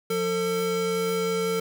square tone pair together, 178.19 / 449 Hz, F3 / A4, +35 / +35 cents, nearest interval octave + major third, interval 1600 cents, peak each -32 / -25 dBFS, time 0.1-1.6 s, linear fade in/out 5 ms, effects none

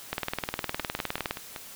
two click trains, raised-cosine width 0.3 ms, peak -19 / -12 dBFS, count 5 / 24, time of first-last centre 0.8-1.562 / 0.13-1.309 s, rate 5.25 / 19.5 Hz, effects white hiss -45 dBFS RMS until 1.75 s

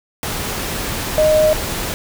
sine tone in noise, 618 Hz, D#5, 12 cents flat, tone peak -10 dBFS, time 1.18-1.53 s, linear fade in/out 0 ms, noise pink, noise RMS -23 dBFS, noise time 0.23-1.94 s, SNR +10 dB, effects none

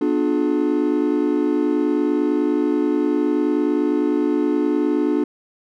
triangle chord, B diminished seventh, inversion none, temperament just, 246.9 / 296.3 / 355.6 / 426.7 Hz, B3 / D4 / F4 / Ab4, 0 / +15 / +31 / +47 cents, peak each -23 / -17 / -21 / -23 dBFS, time 0.01-5.24 s, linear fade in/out 5 ms, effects none

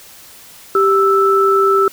sine tone pair together, 392 / 1318.5 Hz, G4 / E6, 0 / 0 cents, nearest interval octave + major sixth, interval 2100 cents, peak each -12 dBFS, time 0.75-1.88 s, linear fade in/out 2 ms, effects white hiss -40 dBFS RMS until 1.92 s

